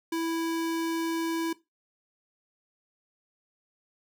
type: tone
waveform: square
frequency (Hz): 329.6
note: E4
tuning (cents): 0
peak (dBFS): -28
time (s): 0.12-1.53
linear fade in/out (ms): 5
effects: noise-tail reverb RT60 0.2 s tail -17 dB re dry